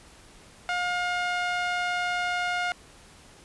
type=tone with band-pass filter; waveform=sawtooth; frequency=713 Hz; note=F5; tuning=36 cents sharp; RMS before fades=-28 dBFS; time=0.69-2.72 s; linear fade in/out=0 ms; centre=1700 Hz; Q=0.95; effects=pink hiss -52 dBFS RMS until 3.44 s + resampled to 24000 Hz